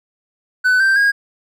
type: tone with pitch steps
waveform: triangle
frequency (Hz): 1503 / 1566.8 / 1633.4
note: F#6 / G6 / G#6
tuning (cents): +27 / -1 / -29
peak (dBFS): -9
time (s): 0.64-1.12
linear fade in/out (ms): 20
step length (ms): 160
effects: none